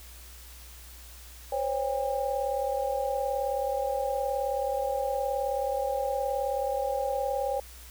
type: tone cluster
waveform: sine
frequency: 514 / 553 / 804 Hz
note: C5 / C#5 / G5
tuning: -31 / -4 / +44 cents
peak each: -32 / -30 / -31 dBFS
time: 1.52-7.6 s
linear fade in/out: 5 ms
effects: added 60 Hz sine -47 dBFS peak until 7.9 s + white hiss -50 dBFS RMS until 7.9 s